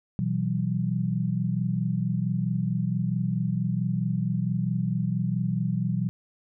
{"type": "chord", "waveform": "sine", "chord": "B suspended fourth", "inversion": "none", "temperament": "equal with one note detuned", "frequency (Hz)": [123.47, 164.81, 189.32], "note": ["B2", "E3", "F#3"], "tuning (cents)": [0, 0, 40], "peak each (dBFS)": -28, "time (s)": [0.19, 6.09], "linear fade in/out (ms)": 0, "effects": []}